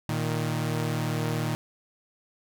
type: tone pair together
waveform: sawtooth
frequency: 116.14 / 155.56 Hz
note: A#2 / D#3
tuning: -6 / 0 cents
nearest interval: perfect fourth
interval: 506 cents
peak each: -25 dBFS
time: 0.09-1.55 s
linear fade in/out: 0 ms
effects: none